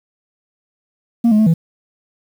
sine tone with pitch steps, 233.5 / 212.5 / 217.8 / 164.3 Hz, A#3 / G#3 / A3 / E3, +3 / +40 / -17 / -5 cents, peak -6 dBFS, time 1.24-1.54 s, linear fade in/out 10 ms, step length 75 ms, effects tanh soft clip ceiling -8 dBFS + 7-bit

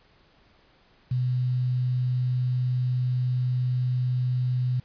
sine tone with quantisation, 125.7 Hz, B2, 31 cents sharp, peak -22 dBFS, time 1.11-4.8 s, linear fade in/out 5 ms, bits 8, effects pink hiss -60 dBFS RMS until 4.84 s + resampled to 11025 Hz

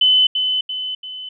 sine tone with echo, 3025 Hz, F#7, 38 cents sharp, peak -10 dBFS, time 0.01-0.27 s, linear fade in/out 5 ms, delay 340 ms, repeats 3, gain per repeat -6 dB, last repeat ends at 1.29 s, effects none

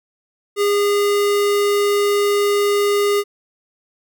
square tone, 407.9 Hz, G#4, 31 cents flat, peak -15 dBFS, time 0.56-3.24 s, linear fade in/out 50 ms, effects none

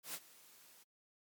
white noise with ADSR envelope, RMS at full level -42 dBFS, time 0.03-0.84 s, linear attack 110 ms, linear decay 51 ms, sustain -20 dB, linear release 16 ms, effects high-pass 150 Hz 12 dB/octave + MP3 96 kbps

